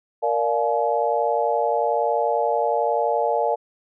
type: chord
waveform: sine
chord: Bb dominant seventh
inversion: none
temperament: equal with one note detuned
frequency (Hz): 466.2 / 587.3 / 698.5 / 850.5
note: Bb4 / D5 / F5 / Ab5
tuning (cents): 0 / 0 / 0 / +41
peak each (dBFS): -24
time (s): 0.22-3.56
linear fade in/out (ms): 20
effects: none